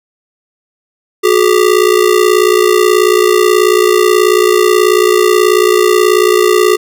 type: ring-modulated tone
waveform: square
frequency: 395.3 Hz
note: G4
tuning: 15 cents sharp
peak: -4 dBFS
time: 1.23-6.77 s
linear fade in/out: 20 ms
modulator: 29.2 Hz
effects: none